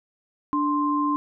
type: tone pair together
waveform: sine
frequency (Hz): 293.7 / 1047.8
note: D4 / C6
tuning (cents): 0 / +2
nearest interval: octave + minor seventh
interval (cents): 2202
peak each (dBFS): -23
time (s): 0.53-1.16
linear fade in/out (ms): 0
effects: none